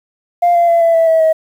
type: tone with pitch steps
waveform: sine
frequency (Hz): 698.5 / 688.1 / 677.8 / 667.7 / 657.8 / 648 / 638.3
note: F5 / F5 / E5 / E5 / E5 / E5 / D#5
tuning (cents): 0 / -26 / +48 / +22 / -4 / -30 / +44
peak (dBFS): -6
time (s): 0.42-1.33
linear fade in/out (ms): 10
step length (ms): 130
effects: tanh soft clip ceiling -5 dBFS + 7-bit